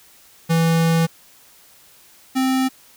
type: tone pair in turn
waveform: square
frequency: 164.81 / 261.6 Hz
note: E3 / C4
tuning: 0 / 0 cents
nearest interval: minor sixth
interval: 800 cents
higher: second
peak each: -15 / -17 dBFS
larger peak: first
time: 0.49-1.07 / 2.35-2.69 s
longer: first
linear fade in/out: 20 ms
effects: white hiss -50 dBFS RMS until 2.96 s